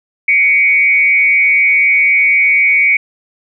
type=tone with frequency modulation; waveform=sine; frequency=2248 Hz; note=C#7; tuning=24 cents sharp; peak=-7 dBFS; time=0.28-2.97 s; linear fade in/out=5 ms; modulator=153 Hz; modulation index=0.66; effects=none